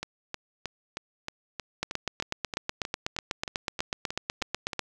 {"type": "two click trains", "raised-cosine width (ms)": 0.2, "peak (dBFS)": [-16, -11], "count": [16, 25], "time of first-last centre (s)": [[0.03, 4.732], [1.83, 4.793]], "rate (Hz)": [3.19, 8.1], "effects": []}